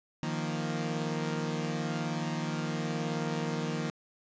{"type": "chord", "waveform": "sawtooth", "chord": "Eb suspended second", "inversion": "none", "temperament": "equal", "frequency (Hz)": [155.56, 174.61, 233.1], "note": ["Eb3", "F3", "Bb3"], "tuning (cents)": [0, 0, 0], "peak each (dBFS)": [-30, -33, -32], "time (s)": [0.23, 3.9], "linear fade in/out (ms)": 0, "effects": ["resampled to 16000 Hz", "9-bit"]}